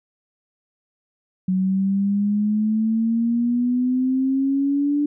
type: exponential sweep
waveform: sine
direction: up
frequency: 185 to 293.7 Hz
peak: -17 dBFS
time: 1.48-5.06 s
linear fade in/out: 5 ms
effects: none